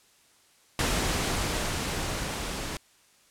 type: noise with level ramp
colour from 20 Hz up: pink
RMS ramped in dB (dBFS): -26 to -34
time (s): 0.79-2.77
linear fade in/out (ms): 2
effects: white hiss -61 dBFS RMS until 3.3 s + low-pass 10000 Hz 12 dB/octave